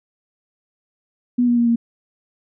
sine tone with pitch steps, 244.8 / 240 / 236.5 / 233.1 Hz, B3 / B3 / A#3 / A#3, -15 / -49 / +25 / 0 cents, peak -13 dBFS, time 1.38-1.76 s, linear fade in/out 10 ms, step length 95 ms, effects none

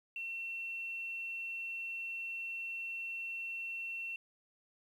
sine tone with quantisation, 2710 Hz, E7, 47 cents sharp, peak -38 dBFS, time 0.16-4.16 s, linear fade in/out 2 ms, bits 11, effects none

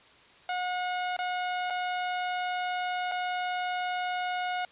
sawtooth tone with dropouts, 725 Hz, F#5, 35 cents flat, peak -25 dBFS, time 0.49-4.65 s, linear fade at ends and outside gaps 2 ms, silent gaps 1.166-1.189 / 1.701-1.705 / 3.115-3.119 s, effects white hiss -56 dBFS RMS until 4.71 s + resampled to 8000 Hz

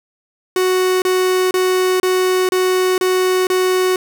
45% pulse tone bursts, 370 Hz, F#4, in tune, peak -13 dBFS, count 7, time 0.56-3.96 s, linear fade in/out 2 ms, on 460 ms, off 30 ms, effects none

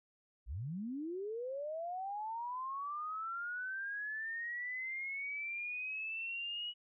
sine linear sweep, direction up, 46.28 to 2927 Hz, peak -38 dBFS, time 0.46-6.74 s, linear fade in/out 50 ms, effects none

